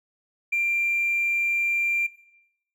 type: tone with hard clipping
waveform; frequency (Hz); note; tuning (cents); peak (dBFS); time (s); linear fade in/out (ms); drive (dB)
sine; 2374; D7; +18; -21; 0.52-2.07; 10; 1
effects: noise-tail reverb RT60 0.8 s tail -18 dB re dry